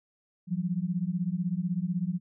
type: beating tone pair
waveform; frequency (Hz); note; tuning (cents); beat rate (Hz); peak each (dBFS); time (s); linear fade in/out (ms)
sine; 170 / 186; F3 / F#3; -46 / +9; 16; -30; 0.47-2.2; 50
effects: none